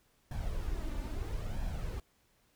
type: noise with flanger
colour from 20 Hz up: brown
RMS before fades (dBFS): -36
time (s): 0.31-2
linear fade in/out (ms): 2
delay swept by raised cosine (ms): 1.2 to 3.4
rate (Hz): 0.76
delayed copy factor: +0.55
effects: pink hiss -71 dBFS RMS until 2.55 s